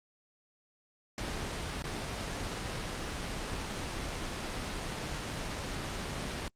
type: noise with dropouts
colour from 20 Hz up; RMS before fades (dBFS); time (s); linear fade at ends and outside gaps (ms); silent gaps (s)
pink; -36; 1.18-6.48; 1; 1.823-1.841
effects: low-pass 7000 Hz 12 dB/octave + Opus 48 kbps